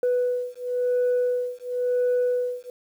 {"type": "beating tone pair", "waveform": "sine", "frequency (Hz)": [493.9, 494.86], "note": ["B4", "B4"], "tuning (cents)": [0, 3], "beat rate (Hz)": 0.96, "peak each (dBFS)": -23, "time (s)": [0.03, 2.7], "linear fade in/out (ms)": 2, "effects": ["tanh soft clip ceiling -17 dBFS", "9-bit"]}